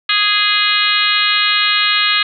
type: harmonic tone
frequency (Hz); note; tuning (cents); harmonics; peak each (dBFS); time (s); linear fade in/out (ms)
414.9; G#4; -2; 3 / 4 / 5 / 6 / 7 / 8 / 9 / 10; -20 / -20 / -20 / -20 / -20 / -20 / -20 / -20; 0.09-2.23; 5
effects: none